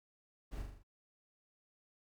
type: noise with echo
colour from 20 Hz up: brown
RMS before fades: -44 dBFS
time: 0.51-0.63 s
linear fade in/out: 20 ms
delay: 41 ms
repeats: 5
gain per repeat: -4 dB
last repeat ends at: 0.835 s
effects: none